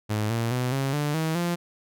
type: tone with pitch steps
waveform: sawtooth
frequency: 106.6 / 115.58 / 125.31 / 135.87 / 147.31 / 159.72 / 173.17 Hz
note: G#2 / A#2 / B2 / C#3 / D3 / D#3 / F3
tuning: +46 / -14 / +26 / -34 / +6 / +46 / -14 cents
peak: -20 dBFS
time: 0.09-1.56 s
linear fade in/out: 20 ms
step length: 210 ms
effects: none